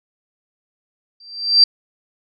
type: tone with exponential growth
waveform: sine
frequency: 4699 Hz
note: D8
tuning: in tune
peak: -4 dBFS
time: 1.2-1.64 s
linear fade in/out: 5 ms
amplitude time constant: 95 ms
effects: none